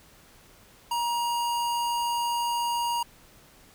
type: tone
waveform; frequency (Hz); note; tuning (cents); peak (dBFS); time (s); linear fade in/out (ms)
square; 947; A#5; +27; -26; 0.91-3.03; 5
effects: pink hiss -55 dBFS RMS until 3.74 s